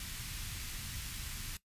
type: band-stop noise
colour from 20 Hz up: pink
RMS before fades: -42 dBFS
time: 0-1.57 s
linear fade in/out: 2 ms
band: 140 to 2000 Hz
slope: 12 dB/octave
effects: noise-tail reverb RT60 0.1 s tail -17 dB re dry + resampled to 32000 Hz